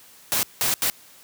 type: noise bursts at uneven times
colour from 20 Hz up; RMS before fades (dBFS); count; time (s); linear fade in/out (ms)
white; -22; 3; 0.32-0.43 / 0.61-0.74 / 0.82-0.9; 0
effects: white hiss -50 dBFS RMS until 1.23 s + high-pass 60 Hz 12 dB/octave